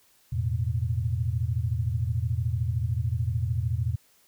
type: chord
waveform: sine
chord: E suspended fourth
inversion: none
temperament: equal with one note detuned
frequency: 84.33 / 110 / 123.47 Hz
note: E2 / A2 / B2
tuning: +40 / 0 / 0 cents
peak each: -29 / -28 / -29 dBFS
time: 0.32-3.96 s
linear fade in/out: 10 ms
effects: white hiss -62 dBFS RMS until 4.27 s